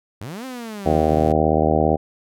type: linear two-way sweep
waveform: sawtooth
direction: up then down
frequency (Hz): 87.4 to 265.8 to 105.5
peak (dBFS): -26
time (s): 0.21-1.32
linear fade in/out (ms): 0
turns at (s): 0.45
type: harmonic tone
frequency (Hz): 77.78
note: D#2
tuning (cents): 0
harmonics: 1 / 2 / 3 / 4 / 5 / 6 / 7 / 8 / 9 / 10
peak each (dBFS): -24 / -24 / -24 / -24 / -24 / -24 / -24 / -24 / -24 / -24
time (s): 0.85-1.97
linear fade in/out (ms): 20
effects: none